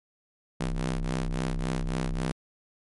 sawtooth ring-modulated tone, 64 Hz, C2, 38 cents flat, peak -20 dBFS, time 0.6-2.32 s, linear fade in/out 10 ms, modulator 97.8 Hz, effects MP3 48 kbps

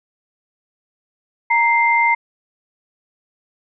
sine tone pair together, 932.3 / 2093 Hz, A#5 / C7, 0 / 0 cents, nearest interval octave + major second, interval 1400 cents, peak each -15 dBFS, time 1.5-2.15 s, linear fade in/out 10 ms, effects none

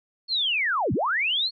sine linear two-way sweep, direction down then up, 4400 to 83 to 4400 Hz, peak -21 dBFS, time 0.28-1.51 s, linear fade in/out 50 ms, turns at 0.93 s, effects MP3 48 kbps

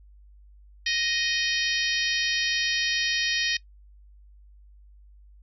harmonic tone, 622.3 Hz, D#5, in tune, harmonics 3 / 4 / 5 / 6 / 7 / 8 / 9, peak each -29 / -30 / -31 / -32 / -32 / -33 / -34 dBFS, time 0.86-3.57 s, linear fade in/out 5 ms, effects noise-tail reverb RT60 0.1 s tail -21 dB re dry + added 50 Hz sine -49 dBFS peak until 5.42 s

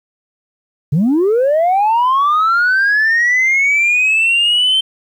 sine linear sweep, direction up, 130.81 to 3117 Hz, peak -8 dBFS, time 0.92-4.81 s, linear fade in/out 10 ms, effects tanh soft clip ceiling -8 dBFS + 8-bit

